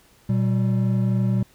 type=tone pair together; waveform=triangle; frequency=120 / 192.18 Hz; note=B2 / G3; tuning=-49 / -34 cents; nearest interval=minor sixth; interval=815 cents; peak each=-18 / -20 dBFS; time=0.29-1.43 s; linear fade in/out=5 ms; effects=pink hiss -56 dBFS RMS until 1.54 s